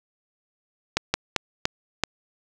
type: slowing click train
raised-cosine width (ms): 0.2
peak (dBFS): -3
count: 5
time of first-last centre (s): 0.97-2.037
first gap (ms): 170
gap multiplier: 1.31
effects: none